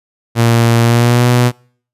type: tone with pitch glide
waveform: sawtooth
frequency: 116.6 to 122.47 Hz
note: A#2 to B2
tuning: +1 to -14 cents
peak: -4 dBFS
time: 0.35-1.52 s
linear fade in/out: 50 ms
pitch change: +85 cents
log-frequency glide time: 0.81-1.27 s
effects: noise-tail reverb RT60 0.5 s tail -26 dB re dry + resampled to 32000 Hz